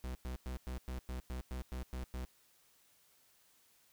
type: tone bursts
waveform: 45% pulse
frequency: 63.5 Hz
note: B1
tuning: 49 cents sharp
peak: -39 dBFS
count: 11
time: 0.04-2.25 s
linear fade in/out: 0 ms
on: 110 ms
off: 100 ms
effects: white hiss -69 dBFS RMS until 3.92 s